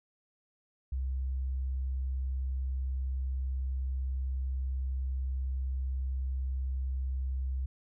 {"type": "tone", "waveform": "sine", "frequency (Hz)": 65.41, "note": "C2", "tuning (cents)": 0, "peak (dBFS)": -30, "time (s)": [0.92, 7.66], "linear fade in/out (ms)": 5, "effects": []}